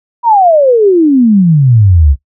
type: exponential sweep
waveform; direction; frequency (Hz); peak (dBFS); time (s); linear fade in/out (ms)
sine; down; 977 to 65.41; -3; 0.23-2.16; 50
effects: noise-tail reverb RT60 0.1 s tail -17 dB re dry